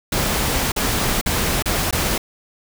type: noise with dropouts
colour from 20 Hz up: pink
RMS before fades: -20 dBFS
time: 0.12-2.18 s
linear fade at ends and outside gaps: 5 ms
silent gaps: 0.72-0.762 / 1.213-1.26 / 1.625-1.657 / 1.91-1.926 s
effects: none